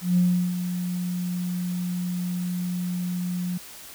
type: tone with ADSR envelope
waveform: sine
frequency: 178.6 Hz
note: F3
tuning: 39 cents sharp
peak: -15 dBFS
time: 0.01-3.58 s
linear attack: 160 ms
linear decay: 360 ms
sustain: -10 dB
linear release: 8 ms
effects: tanh soft clip ceiling -11 dBFS + white hiss -43 dBFS RMS until 3.94 s

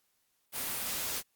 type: noise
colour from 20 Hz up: white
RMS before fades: -35 dBFS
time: 0.52-1.23 s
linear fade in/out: 50 ms
effects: white hiss -75 dBFS RMS until 1.35 s + Opus 48 kbps

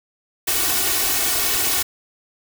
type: noise with comb filter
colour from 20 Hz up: white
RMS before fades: -20 dBFS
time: 0.47-1.83 s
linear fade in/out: 10 ms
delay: 2.7 ms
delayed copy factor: +0.9
effects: none

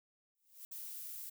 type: noise with exponential growth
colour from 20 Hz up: violet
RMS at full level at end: -47 dBFS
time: 0.35-0.65 s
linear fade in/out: 0 ms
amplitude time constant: 64 ms
type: noise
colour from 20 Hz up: violet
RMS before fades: -46 dBFS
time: 0.71-1.3 s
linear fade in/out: 10 ms
effects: none

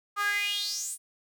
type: tone with high-pass filter sweep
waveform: sawtooth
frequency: 408.5 Hz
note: G#4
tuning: 29 cents flat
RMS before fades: -30 dBFS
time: 0.16-0.98 s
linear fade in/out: 50 ms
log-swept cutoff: 1200 to 9700 Hz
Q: 6.8
effects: none

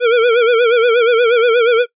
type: tone with vibrato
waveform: square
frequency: 469.7 Hz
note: A#4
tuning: 13 cents sharp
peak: -9 dBFS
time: 0-1.86 s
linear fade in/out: 50 ms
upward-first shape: sine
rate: 8.4 Hz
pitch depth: 92 cents each way
effects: noise-tail reverb RT60 0.1 s tail -20 dB re dry + resampled to 8000 Hz

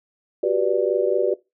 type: chord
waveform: sine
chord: G major seventh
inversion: third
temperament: just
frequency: 367.5 / 392 / 490 / 588 Hz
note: F#4 / G4 / B4 / D5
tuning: -12 / 0 / -14 / +2 cents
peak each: -23 dBFS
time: 0.43-1.34 s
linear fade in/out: 5 ms
effects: noise-tail reverb RT60 0.2 s tail -19 dB re dry

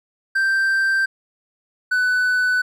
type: tone pair in turn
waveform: triangle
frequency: 1568 / 1496.3 Hz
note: G6 / F#6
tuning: 0 / +19 cents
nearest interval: minor second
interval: 81 cents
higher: first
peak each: -14 dBFS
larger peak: neither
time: 0.35-1.06 / 1.91-2.62 s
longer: neither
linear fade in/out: 10 ms
effects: none

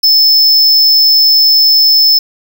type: tone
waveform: square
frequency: 5250 Hz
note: E8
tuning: 8 cents flat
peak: -5 dBFS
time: 0.03-2.19 s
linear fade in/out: 10 ms
effects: 7-bit

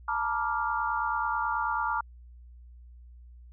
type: chord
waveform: sine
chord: Bb major seventh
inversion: third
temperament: equal with one note detuned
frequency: 880 / 949.2 / 1174.7 / 1396.9 Hz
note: A5 / Bb5 / D6 / F6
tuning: 0 / +31 / 0 / 0 cents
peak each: -32 dBFS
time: 0.08-2.01 s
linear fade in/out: 5 ms
effects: added 60 Hz sine -47 dBFS peak until 3.52 s

